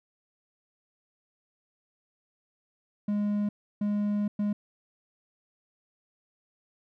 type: tone bursts at uneven times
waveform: triangle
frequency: 206.6 Hz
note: G#3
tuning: 9 cents flat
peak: -23 dBFS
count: 3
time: 3.08-3.49 / 3.81-4.28 / 4.39-4.53 s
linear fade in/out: 5 ms
effects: none